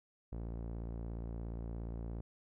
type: tone with low-pass filter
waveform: sawtooth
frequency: 57.1 Hz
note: A#1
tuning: 35 cents flat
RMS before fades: -42 dBFS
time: 0.32-2.21 s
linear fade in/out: 5 ms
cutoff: 610 Hz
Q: 0.67
effects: none